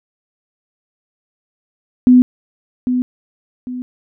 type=tone with echo; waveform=sine; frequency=250.3 Hz; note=B3; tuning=23 cents sharp; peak=-4 dBFS; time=2.07-2.22 s; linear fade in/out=0 ms; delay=800 ms; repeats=2; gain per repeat=-9 dB; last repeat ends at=3.82 s; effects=none

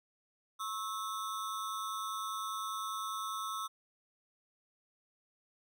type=ring-modulated tone; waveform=square; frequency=1200 Hz; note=D6; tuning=37 cents sharp; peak=-34 dBFS; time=0.59-3.68 s; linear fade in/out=20 ms; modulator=105 Hz; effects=none

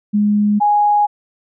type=tone pair in turn; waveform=sine; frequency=207.7 / 829 Hz; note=G#3 / G#5; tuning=0 / -3 cents; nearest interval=2 octaves; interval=2397 cents; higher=second; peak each=-11 / -10 dBFS; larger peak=second; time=0.13-0.6 / 0.6-1.07 s; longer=neither; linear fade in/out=20 ms; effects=none

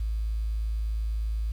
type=tone; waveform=sine; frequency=54.2 Hz; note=A1; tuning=25 cents flat; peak=-25 dBFS; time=0-1.52 s; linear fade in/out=5 ms; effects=tanh soft clip ceiling -21 dBFS + 9-bit

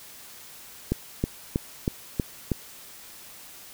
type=click train; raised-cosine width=3 ms; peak=-10 dBFS; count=6; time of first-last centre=0.92-2.517 s; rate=3.13 Hz; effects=white hiss -46 dBFS RMS until 3.73 s

